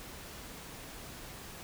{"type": "silence", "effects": ["pink hiss -47 dBFS RMS until 1.63 s"]}